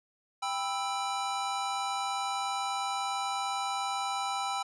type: chord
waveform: square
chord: E minor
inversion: first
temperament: just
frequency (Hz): 791.1 / 988.9 / 1318.5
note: G5 / B5 / E6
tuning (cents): +16 / +2 / 0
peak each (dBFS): -34 / -38 / -37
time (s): 0.42-4.63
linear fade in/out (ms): 10
effects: resampled to 22050 Hz